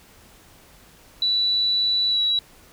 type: tone with pitch glide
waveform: sine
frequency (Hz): 3952 to 3902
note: B7 to B7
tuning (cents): 0 to -22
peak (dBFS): -18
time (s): 1.22-2.39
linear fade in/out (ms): 2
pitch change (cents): -22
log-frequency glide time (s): 2.09-2.19
effects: pink hiss -51 dBFS RMS until 2.72 s